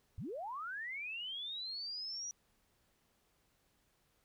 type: linear sweep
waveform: sine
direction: up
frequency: 70 to 5860 Hz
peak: -40 dBFS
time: 0.18-2.31 s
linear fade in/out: 0 ms
effects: pink hiss -75 dBFS RMS until 4.24 s